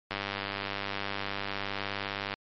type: click train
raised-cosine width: 0.3 ms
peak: -16 dBFS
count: 223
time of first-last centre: 0.11-2.339 s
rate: 99.6 Hz
effects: MP3 32 kbps